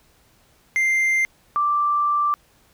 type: tone pair in turn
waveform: triangle / sine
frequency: 2093 / 1174.7 Hz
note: C7 / D6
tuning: 0 / 0 cents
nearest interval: minor seventh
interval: 1000 cents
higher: first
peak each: -15 / -17 dBFS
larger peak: first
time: 0.76-1.25 / 1.56-2.34 s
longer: second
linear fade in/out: 0 ms
effects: pink hiss -58 dBFS RMS until 2.73 s